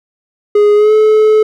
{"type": "tone with pitch glide", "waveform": "triangle", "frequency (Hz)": [415.3, 431.2], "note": ["G#4", "A4"], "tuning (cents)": [0, -35], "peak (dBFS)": -3, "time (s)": [0.55, 1.43], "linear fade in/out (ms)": 5, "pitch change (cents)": 65, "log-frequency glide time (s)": [0.75, 0.93], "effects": []}